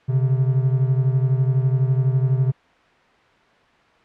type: beating tone pair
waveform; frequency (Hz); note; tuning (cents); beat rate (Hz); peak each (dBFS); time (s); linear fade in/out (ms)
triangle; 128.8 / 140.8; C3 / C#3; -27 / +27; 12; -15 / -20; 0.08-2.52; 20
effects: white hiss -54 dBFS RMS until 4.04 s + low-pass 2000 Hz 12 dB/octave